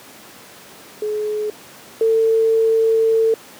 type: tone pair in turn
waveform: sine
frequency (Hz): 424.2 / 448.2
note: G#4 / A4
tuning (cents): +37 / +32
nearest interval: minor second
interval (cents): 95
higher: second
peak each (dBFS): -19 / -12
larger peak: second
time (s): 1.02-1.5 / 2.01-3.34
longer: second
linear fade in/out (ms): 2
effects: pink hiss -41 dBFS RMS until 3.59 s + high-pass 200 Hz 12 dB/octave